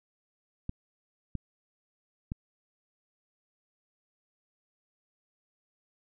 clicks, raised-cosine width 5 ms, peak -21 dBFS, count 3, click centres 0.694 / 1.353 / 2.319 s, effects none

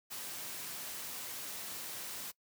white noise, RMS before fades -43 dBFS, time 0.1-2.32 s, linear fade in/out 20 ms, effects noise-tail reverb RT60 0.1 s tail -22 dB re dry + high-pass 100 Hz 12 dB/octave

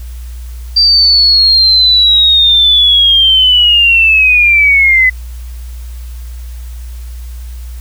sine linear sweep, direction down, 4699 to 2005 Hz, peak -4 dBFS, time 0.76-5.1 s, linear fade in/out 10 ms, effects added 60 Hz sine -22 dBFS peak until 7.8 s + white hiss -41 dBFS RMS until 7.8 s

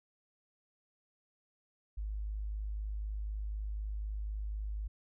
sine tone, 52 Hz, G#1, 3 cents sharp, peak -35 dBFS, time 1.97-4.88 s, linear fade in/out 10 ms, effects none

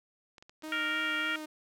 clicks, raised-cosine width 0.2 ms, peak -34 dBFS, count 5, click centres 0.382 / 0.425 / 0.495 / 0.623 / 0.683 s
sawtooth tone with vibrato, 310 Hz, D#4, 6 cents flat, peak -35 dBFS, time 0.63-1.46 s, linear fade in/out 10 ms, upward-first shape sine, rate 3.3 Hz, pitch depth 17 cents each way
harmonic tone, 466.2 Hz, A#4, in tune, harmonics 3 / 4 / 5 / 6 / 7, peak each -33 / -35 / -37 / -39 / -40 dBFS, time 0.72-1.36 s, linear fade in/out 2 ms
effects none

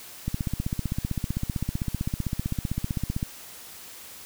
click train, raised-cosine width 5 ms, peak -14 dBFS, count 47, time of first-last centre 0.28-3.229 s, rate 15.6 Hz, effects white hiss -44 dBFS RMS until 4.25 s

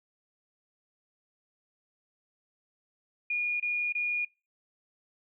sine tone bursts, 2437 Hz, D#7, 37 cents flat, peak -27 dBFS, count 3, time 3.3-4.25 s, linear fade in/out 5 ms, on 300 ms, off 25 ms, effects noise-tail reverb RT60 0.3 s tail -25 dB re dry

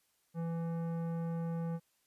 triangle tone with tanh clipping, 166.7 Hz, E3, 20 cents sharp, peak -36 dBFS, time 0.34-1.8 s, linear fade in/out 50 ms, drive 18 dB, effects white hiss -75 dBFS RMS until 2.06 s + resampled to 32000 Hz

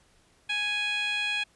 15% pulse tone with band-pass filter, 830.6 Hz, G#5, in tune, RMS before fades -29 dBFS, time 0.49-1.44 s, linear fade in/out 10 ms, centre 2800 Hz, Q 2.2, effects pink hiss -63 dBFS RMS until 1.55 s + resampled to 24000 Hz

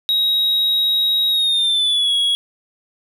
triangle tone with pitch glide, 3806 to 3333 Hz, A#7 to G#7, +35 to +5 cents, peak -13 dBFS, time 0.09-2.35 s, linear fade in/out 0 ms, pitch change -230 cents, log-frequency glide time 1.29-2.14 s, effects none

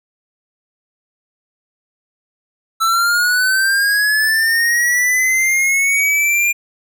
square linear sweep, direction up, 1318.5 to 2409 Hz, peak -13 dBFS, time 2.8-6.53 s, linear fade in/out 20 ms, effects none

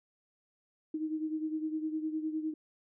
sine beating tone pair, 311.1 / 320.9 Hz, D#4 / E4, 0 / -46 cents, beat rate 9.8 Hz, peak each -33 / -39 dBFS, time 0.94-2.54 s, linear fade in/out 5 ms, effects none

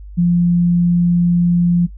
sine tone, 174.1 Hz, F3, 5 cents flat, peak -10 dBFS, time 0.17-1.87 s, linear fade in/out 20 ms, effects noise-tail reverb RT60 0.1 s tail -22 dB re dry + added 50 Hz sine -31 dBFS peak until 1.97 s

